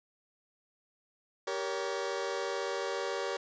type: chord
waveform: sawtooth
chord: G diminished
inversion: none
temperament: just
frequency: 392 / 470.4 / 564.5 Hz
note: G4 / Bb4 / Db5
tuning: 0 / +16 / +31 cents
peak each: -33 dBFS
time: 1.47-3.37 s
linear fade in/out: 5 ms
effects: resampled to 16000 Hz + 10-bit